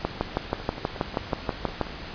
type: two click trains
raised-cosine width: 1 ms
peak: -9 / -22 dBFS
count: 12 / 8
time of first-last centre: 0.05-1.813 / 0.6-1.868 s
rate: 6.24 / 5.52 Hz
effects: pink hiss -38 dBFS RMS until 2.14 s + resampled to 11025 Hz